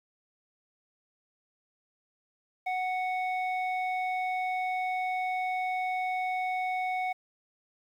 square tone with low-pass filter, 740 Hz, F#5, in tune, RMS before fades -31 dBFS, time 2.66-7.13 s, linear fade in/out 10 ms, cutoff 2000 Hz, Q 2.1, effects 10-bit

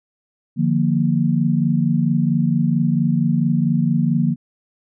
sine chord, Bb major, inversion first, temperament equal with one note detuned, 150.18 / 174.61 / 233.1 Hz, D3 / F3 / Bb3, +39 / 0 / 0 cents, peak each -19 dBFS, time 0.56-4.36 s, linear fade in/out 50 ms, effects none

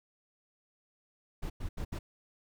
brown noise bursts at uneven times, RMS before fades -36 dBFS, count 4, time 1.42-1.5 / 1.6-1.69 / 1.77-1.85 / 1.92-1.99 s, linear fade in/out 10 ms, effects none

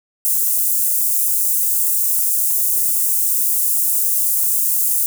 white high-pass noise, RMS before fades -17 dBFS, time 0.25-5.06 s, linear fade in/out 0 ms, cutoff 8100 Hz, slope 24 dB/octave, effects none

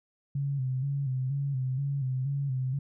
sine tone with vibrato, 134.7 Hz, C#3, 49 cents flat, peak -27 dBFS, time 0.35-2.79 s, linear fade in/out 5 ms, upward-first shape square, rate 2.1 Hz, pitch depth 68 cents each way, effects none

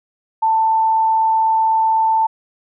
sine tone, 888 Hz, A5, 16 cents sharp, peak -12 dBFS, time 0.42-2.27 s, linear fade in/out 10 ms, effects none

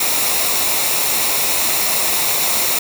white noise with comb filter, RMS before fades -17 dBFS, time 0-2.79 s, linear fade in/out 5 ms, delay 0.63 ms, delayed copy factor -0.5, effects none

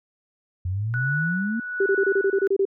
sine exponential sweep, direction up, 87.31 to 236.8 Hz, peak -23 dBFS, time 0.65-1.6 s, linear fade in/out 5 ms
sine tone with tremolo, 1474 Hz, F#6, 7 cents flat, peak -23 dBFS, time 0.94-2.47 s, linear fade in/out 0 ms, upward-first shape sine, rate 1.2 Hz, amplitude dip 60%
sine tone bursts, 392 Hz, G4, in tune, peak -17 dBFS, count 10, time 1.8-2.653 s, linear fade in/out 5 ms, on 61 ms, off 27 ms
effects none

